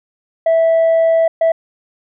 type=tone bursts at uneven times; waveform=sine; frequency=656 Hz; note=E5; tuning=9 cents flat; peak=-7 dBFS; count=2; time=0.46-1.28 / 1.41-1.52 s; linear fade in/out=5 ms; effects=tanh soft clip ceiling -8 dBFS